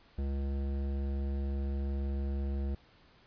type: tone with hard clipping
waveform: triangle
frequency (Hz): 69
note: C#2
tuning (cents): -7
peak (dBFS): -33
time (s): 0.18-2.75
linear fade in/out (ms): 5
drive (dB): 18
effects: pink hiss -62 dBFS RMS until 3.26 s + resampled to 11025 Hz